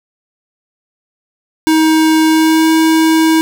square tone with pitch glide, 316.6 to 320.6 Hz, D#4 to E4, +30 to -48 cents, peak -8 dBFS, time 1.67-3.41 s, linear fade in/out 0 ms, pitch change +22 cents, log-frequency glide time 2.27-2.71 s, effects none

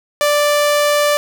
sawtooth tone, 587.3 Hz, D5, in tune, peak -8 dBFS, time 0.21-1.17 s, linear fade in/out 0 ms, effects none

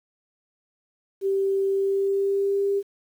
sine tone with pitch glide, 390.3 to 398.5 Hz, G4 to G4, -8 to +28 cents, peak -20 dBFS, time 1.21-2.83 s, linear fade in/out 50 ms, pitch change +36 cents, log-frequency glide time 1.67-2.7 s, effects 9-bit

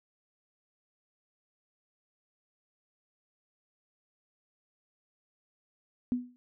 sine tone with exponential decay, 246.9 Hz, B3, in tune, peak -23 dBFS, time 6.12-6.36 s, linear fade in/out 0 ms, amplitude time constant 52 ms, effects none

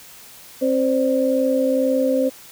sine tone cluster, 266.2 / 520 / 582 Hz, C4 / C5 / D5, +30 / -11 / -16 cents, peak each -20 / -18 / -26 dBFS, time 0.61-2.3 s, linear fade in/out 20 ms, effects white hiss -43 dBFS RMS until 2.51 s

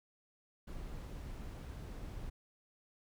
brown noise, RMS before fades -45 dBFS, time 0.67-2.3 s, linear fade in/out 10 ms, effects none

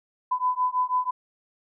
sine beating tone pair, 1001 / 1007.1 Hz, B5 / B5, +23 / +34 cents, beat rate 6.1 Hz, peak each -25 dBFS, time 0.31-1.11 s, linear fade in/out 10 ms, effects none

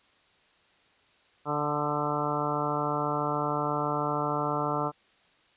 harmonic tone with a mistuned harmonic, 147.6 Hz, D3, 9 cents sharp, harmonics 1 / 2 / 3 / 4 / 5 / 6 / 7 / 8 / 9, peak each -35 / -35 / -35 / -35 / -35 / -35 / -35 / -35 / -35 dBFS, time 1.45-4.92 s, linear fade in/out 50 ms, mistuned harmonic 8, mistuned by +20 cents, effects white hiss -63 dBFS RMS until 5.56 s + resampled to 8000 Hz

